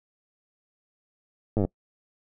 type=slowing click train; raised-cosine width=2 ms; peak=-12 dBFS; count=9; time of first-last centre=1.57-1.65 s; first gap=9 ms; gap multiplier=1.03; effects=noise-tail reverb RT60 0.1 s tail -23 dB re dry